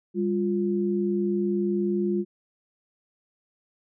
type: tone pair together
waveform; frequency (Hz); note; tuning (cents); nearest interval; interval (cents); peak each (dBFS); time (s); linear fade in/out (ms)
sine; 199.7 / 351.1; G3 / F4; +32 / +9; minor seventh; 977; -25; 0.14-2.25; 50
effects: none